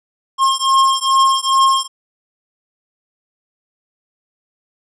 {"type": "beating tone pair", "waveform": "square", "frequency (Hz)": [1070, 1072.4], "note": ["C6", "C6"], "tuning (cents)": [38, 42], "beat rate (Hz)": 2.4, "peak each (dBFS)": -15, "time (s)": [0.38, 1.88], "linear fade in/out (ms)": 50, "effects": ["resampled to 22050 Hz"]}